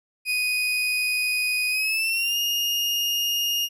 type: tone with pitch glide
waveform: 35% pulse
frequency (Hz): 2489 to 2843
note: D#7 to F7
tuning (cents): 0 to +30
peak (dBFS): -20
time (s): 0.25-3.69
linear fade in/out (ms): 50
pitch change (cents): +230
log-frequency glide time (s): 1.7-2.38
effects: none